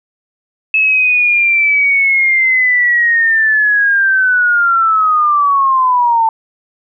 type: linear sweep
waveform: sine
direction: down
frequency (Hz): 2600 to 887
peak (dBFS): -8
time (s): 0.74-6.29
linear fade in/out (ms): 2
effects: none